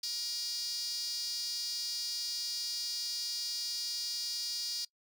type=tone with high-pass filter; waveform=sawtooth; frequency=475.3 Hz; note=A#4; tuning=34 cents sharp; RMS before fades=-37 dBFS; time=0.03-4.85 s; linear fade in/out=5 ms; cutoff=4800 Hz; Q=7.4; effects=noise-tail reverb RT60 0.1 s tail -23 dB re dry